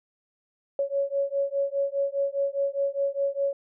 sine beating tone pair, 554.4 / 559.3 Hz, C#5 / C#5, 0 / +15 cents, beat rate 4.9 Hz, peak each -27 / -27 dBFS, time 0.79-3.53 s, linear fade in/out 2 ms, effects none

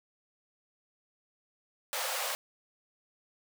pink high-pass noise, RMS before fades -34 dBFS, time 1.93-2.35 s, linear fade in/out 0 ms, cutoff 490 Hz, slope 96 dB/octave, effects none

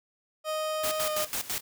30% pulse tone with pitch glide, 622.3 to 613.4 Hz, D#5 to D#5, 0 to -25 cents, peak -26 dBFS, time 0.44-1.27 s, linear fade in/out 50 ms, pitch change -25 cents, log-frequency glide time 1.03-1.09 s
white noise with tremolo, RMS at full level -31 dBFS, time 0.83-1.61 s, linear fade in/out 10 ms, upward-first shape square, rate 6 Hz, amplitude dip 80%
effects none

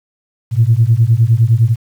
sine beating tone pair, 110 / 119.8 Hz, A2 / A#2, 0 / +48 cents, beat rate 9.8 Hz, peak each -10 dBFS, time 0.51-1.76 s, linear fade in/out 50 ms, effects tanh soft clip ceiling 0 dBFS + 7-bit

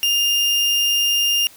35% pulse tone, 2810 Hz, F7, 10 cents sharp, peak -14 dBFS, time 0.03-1.47 s, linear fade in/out 0 ms, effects white hiss -46 dBFS RMS until 1.56 s

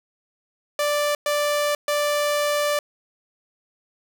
sawtooth tone bursts at uneven times, 587.3 Hz, D5, in tune, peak -16 dBFS, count 3, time 0.79-1.15 / 1.26-1.75 / 1.88-2.79 s, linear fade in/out 2 ms, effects none

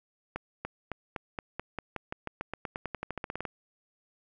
accelerating click train, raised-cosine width 0.5 ms, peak -19 dBFS, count 24, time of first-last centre 0.36-3.452 s, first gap 290 ms, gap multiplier 0.92, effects none

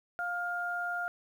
sine tone pair together, 704.5 / 1409 Hz, F5 / F6, +15 / +15 cents, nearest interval octave, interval 1200 cents, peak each -36 / -33 dBFS, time 0.19-1.08 s, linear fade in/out 0 ms, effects 10-bit

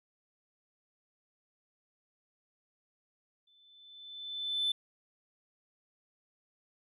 sine tone with exponential growth, 3520 Hz, A7, in tune, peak -25 dBFS, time 3.47-4.72 s, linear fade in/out 5 ms, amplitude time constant 270 ms, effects tanh soft clip ceiling -25 dBFS

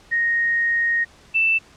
sine tone pair in turn, 1864.7 / 2657 Hz, A#6 / E7, 0 / +13 cents, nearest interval tritone, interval 613 cents, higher second, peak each -17 / -15 dBFS, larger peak second, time 0.11-1.05 / 1.34-1.59 s, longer first, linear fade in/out 20 ms, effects pink hiss -50 dBFS RMS until 1.76 s + low-pass 7000 Hz 12 dB/octave

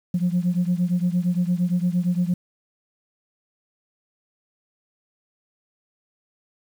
sine beating tone pair, 174.61 / 183.31 Hz, F3 / F#3, 0 / -16 cents, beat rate 8.7 Hz, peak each -20 / -22 dBFS, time 0.14-2.34 s, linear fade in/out 5 ms, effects tanh soft clip ceiling -14 dBFS + 8-bit

